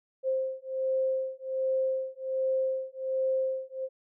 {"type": "beating tone pair", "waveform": "sine", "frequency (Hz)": [525, 526.3], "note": ["C5", "C5"], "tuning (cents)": [6, 10], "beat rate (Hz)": 1.3, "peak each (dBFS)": -30, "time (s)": [0.23, 3.89], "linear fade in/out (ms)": 50, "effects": []}